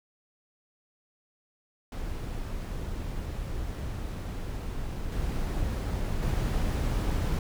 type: noise with level steps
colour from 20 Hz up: brown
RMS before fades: -34 / -30 / -27 dBFS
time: 1.92-7.39 s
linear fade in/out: 2 ms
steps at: 5.12 / 6.22 s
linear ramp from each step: 2 ms
effects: none